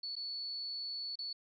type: tone with dropouts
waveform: sine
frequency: 4435 Hz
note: C#8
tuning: in tune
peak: -38 dBFS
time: 0.03-1.33 s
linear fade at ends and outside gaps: 5 ms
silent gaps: 0.155-0.164 / 1.156-1.188 s
effects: none